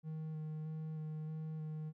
triangle tone with vibrato, 156.2 Hz, D#3, 7 cents sharp, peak -38 dBFS, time 0.03-1.93 s, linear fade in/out 50 ms, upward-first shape square, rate 1.6 Hz, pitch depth 12 cents each way, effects none

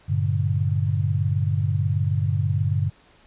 sine chord, G minor, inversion none, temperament equal with one note detuned, 98 / 116.54 / 144.56 Hz, G2 / Bb2 / D3, 0 / 0 / -27 cents, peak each -22 / -26 / -24 dBFS, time 0.08-2.9 s, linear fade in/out 20 ms, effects pink hiss -55 dBFS RMS until 3.26 s + resampled to 8000 Hz

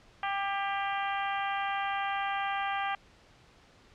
harmonic tone with a mistuned harmonic, 395.7 Hz, G4, 16 cents sharp, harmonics 2 / 3 / 4 / 5 / 6 / 7 / 8, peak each -32 / -36 / -38 / -40 / -42 / -43 / -44 dBFS, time 0.23-2.95 s, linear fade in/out 2 ms, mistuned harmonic 4, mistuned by +18 cents, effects pink hiss -59 dBFS RMS until 3.94 s + low-pass 5000 Hz 12 dB/octave

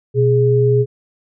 sine tone pair together, 123.47 / 415 Hz, B2 / G#4, 0 / -1 cents, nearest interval octave + major sixth, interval 2099 cents, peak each -13 dBFS, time 0.14-0.86 s, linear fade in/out 50 ms, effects none

